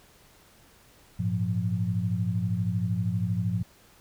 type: tone cluster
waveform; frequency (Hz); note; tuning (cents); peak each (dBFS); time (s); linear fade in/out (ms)
sine; 101.5 / 114.2 / 175.7; G#2 / A#2 / F3; -39 / -35 / +11; -29; 1.19-3.63; 10
effects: pink hiss -57 dBFS RMS until 4 s